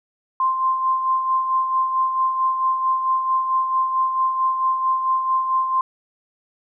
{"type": "tone with tremolo", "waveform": "sine", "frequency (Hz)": 1046.5, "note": "C6", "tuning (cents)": 0, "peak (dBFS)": -15, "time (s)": [0.4, 5.81], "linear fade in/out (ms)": 2, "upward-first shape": "sine", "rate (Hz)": 4.5, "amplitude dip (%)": 50, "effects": []}